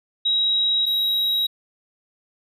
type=tone pair in turn; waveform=sine / triangle; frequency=3834 / 3834 Hz; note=A#7 / A#7; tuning=+48 / +48 cents; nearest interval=unison; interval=0 cents; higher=neither; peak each=-17 dBFS; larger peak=neither; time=0.25-0.86 / 0.86-1.47 s; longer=neither; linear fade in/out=10 ms; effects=none